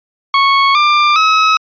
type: tone with pitch steps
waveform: sawtooth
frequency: 1104 / 1190.1 / 1282.9 Hz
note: C#6 / D6 / E6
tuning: -7 / +23 / -47 cents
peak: -4 dBFS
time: 0.34-1.57 s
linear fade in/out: 2 ms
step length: 410 ms
effects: resampled to 11025 Hz